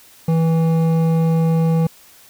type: tone with hard clipping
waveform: triangle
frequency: 163.3 Hz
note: E3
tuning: 16 cents flat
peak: -15 dBFS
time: 0.28-1.87 s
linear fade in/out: 5 ms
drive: 14 dB
effects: white hiss -47 dBFS RMS until 2.29 s